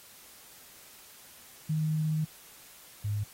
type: tone pair in turn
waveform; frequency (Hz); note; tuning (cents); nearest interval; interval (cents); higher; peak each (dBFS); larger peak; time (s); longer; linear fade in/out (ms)
sine; 155.56 / 103.82; D#3 / G#2; 0 / 0; perfect fifth; 700; first; -26 / -28; first; 1.69-2.25 / 3.04-3.24; first; 10
effects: white hiss -53 dBFS RMS until 3.33 s + AAC 48 kbps